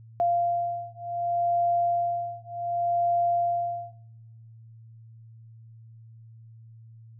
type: beating tone pair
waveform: sine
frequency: 693 / 693.67 Hz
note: F5 / F5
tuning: -14 / -12 cents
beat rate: 0.67 Hz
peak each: -26 dBFS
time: 0.2-3.93 s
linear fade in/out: 0 ms
effects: noise-tail reverb RT60 1.0 s tail -22 dB re dry + added 113 Hz sine -46 dBFS peak until 7.19 s